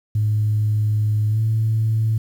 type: tone with pitch glide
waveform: sine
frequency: 106.6 to 110.74 Hz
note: G#2 to A2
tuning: +46 to +12 cents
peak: -15 dBFS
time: 0.15-2.18 s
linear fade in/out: 5 ms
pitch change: +66 cents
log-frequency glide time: 1.29-1.4 s
effects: tanh soft clip ceiling -11 dBFS + 8-bit